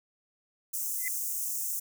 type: high-pass noise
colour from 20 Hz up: white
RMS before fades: -33 dBFS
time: 0.73-1.8 s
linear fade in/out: 10 ms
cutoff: 6100 Hz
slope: 48 dB/octave
type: tone with exponential growth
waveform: sine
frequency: 2033 Hz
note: B6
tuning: 50 cents sharp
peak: -28 dBFS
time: 0.97-1.08 s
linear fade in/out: 1 ms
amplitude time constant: 22 ms
effects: none